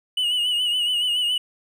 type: tone with vibrato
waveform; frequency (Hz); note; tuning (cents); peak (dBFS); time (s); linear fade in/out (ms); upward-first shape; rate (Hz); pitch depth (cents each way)
triangle; 2929; F#7; -18; -18; 0.17-1.38; 5; sine; 7.1; 54
effects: none